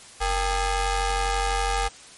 sawtooth ring-modulated tone, 421.1 Hz, G#4, 24 cents sharp, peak -15 dBFS, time 0.2-1.89 s, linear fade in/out 20 ms, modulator 375 Hz, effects white hiss -46 dBFS RMS until 2.17 s + MP3 48 kbps

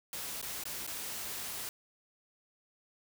white noise with dropouts, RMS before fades -40 dBFS, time 0.13-1.69 s, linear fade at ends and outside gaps 1 ms, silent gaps 0.415-0.426 / 0.637-0.654 / 0.866-0.875 s, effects none

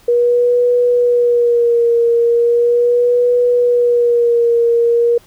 sine tone with vibrato, 478.1 Hz, A#4, 44 cents sharp, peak -9 dBFS, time 0.08-5.18 s, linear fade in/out 5 ms, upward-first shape sine, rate 0.38 Hz, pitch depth 36 cents each way, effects pink hiss -48 dBFS RMS until 5.26 s

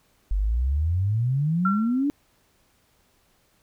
sine exponential sweep, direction up, 45.36 to 295.9 Hz, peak -20 dBFS, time 0.31-2.1 s, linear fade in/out 0 ms
sine tone with exponential decay, 1362 Hz, F6, 44 cents flat, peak -19 dBFS, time 1.65-2.04 s, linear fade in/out 5 ms, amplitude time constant 84 ms
effects pink hiss -64 dBFS RMS until 3.62 s

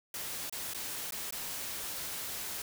white noise with dropouts, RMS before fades -39 dBFS, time 0.14-2.62 s, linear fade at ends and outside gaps 2 ms, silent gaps 0.497-0.525 / 0.736-0.746 / 1.108-1.122 / 1.308-1.324 s, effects none

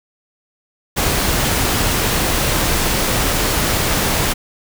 pink noise, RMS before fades -17 dBFS, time 0.96-4.34 s, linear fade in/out 20 ms, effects none

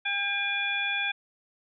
harmonic tone with a mistuned harmonic, 803 Hz, G5, 41 cents sharp, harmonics 1 / 2 / 3 / 4, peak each -37 / -31 / -29 / -33 dBFS, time 0.05-1.12 s, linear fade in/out 10 ms, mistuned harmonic 4, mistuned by +110 cents, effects none

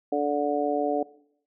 harmonic tone, 145.7 Hz, D3, 13 cents flat, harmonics 2 / 3 / 4 / 5, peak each -28 / -28 / -28 / -28 dBFS, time 0.12-1.03 s, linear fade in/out 5 ms, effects noise-tail reverb RT60 0.7 s tail -20 dB re dry

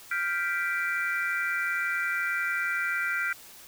sine chord, G dominant seventh, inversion third, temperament equal, 1396.9 / 1568 / 1975.5 / 2349 Hz, F6 / G6 / B6 / D7, 0 / 0 / 0 / 0 cents, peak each -30 / -32 / -32 / -34 dBFS, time 0.11-3.33 s, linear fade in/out 5 ms, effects white hiss -49 dBFS RMS until 3.67 s

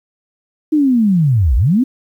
sine linear two-way sweep, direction down then up, 315.2 to 51.6 to 274.3 Hz, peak -9 dBFS, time 0.72-1.84 s, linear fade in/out 10 ms, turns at 1.56 s, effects 8-bit

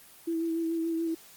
sine tone with vibrato, 329.6 Hz, E4, in tune, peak -27 dBFS, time 0.27-1.15 s, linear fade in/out 10 ms, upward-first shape sine, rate 6.9 Hz, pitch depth 24 cents each way, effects white hiss -53 dBFS RMS until 1.36 s + Opus 24 kbps

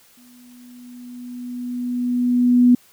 sine tone with exponential growth, 245.7 Hz, B3, 9 cents flat, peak -8 dBFS, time 0.17-2.75 s, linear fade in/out 5 ms, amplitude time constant 560 ms, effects white hiss -53 dBFS RMS until 2.92 s

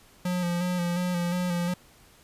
square tone with vibrato, 176.8 Hz, F3, 22 cents sharp, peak -26 dBFS, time 0.25-1.74 s, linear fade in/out 5 ms, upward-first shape square, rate 2.8 Hz, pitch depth 29 cents each way, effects pink hiss -56 dBFS RMS until 2.23 s + resampled to 32000 Hz

